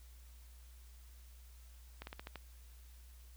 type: slowing click train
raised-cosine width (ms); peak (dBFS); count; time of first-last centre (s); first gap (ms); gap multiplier
0.3; -29; 6; 2.02-2.357; 51; 1.14
effects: added 60 Hz sine -54 dBFS peak until 3.36 s + white hiss -66 dBFS RMS until 3.36 s